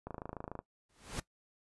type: click train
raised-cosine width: 1 ms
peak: -27 dBFS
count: 15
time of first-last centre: 0.07-0.59 s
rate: 26.9 Hz
type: noise with exponential growth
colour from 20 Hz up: pink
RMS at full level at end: -36 dBFS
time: 0.89-1.2 s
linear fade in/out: 5 ms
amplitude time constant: 66 ms
effects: noise-tail reverb RT60 0.1 s tail -18 dB re dry + resampled to 24000 Hz